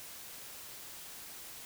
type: silence
effects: white hiss -48 dBFS RMS until 1.65 s